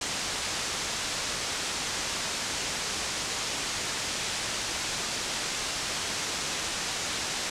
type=low-pass noise; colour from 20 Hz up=white; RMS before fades=-32 dBFS; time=0.01-7.5 s; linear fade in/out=5 ms; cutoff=7500 Hz; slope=24 dB/octave; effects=low-pass 12000 Hz 12 dB/octave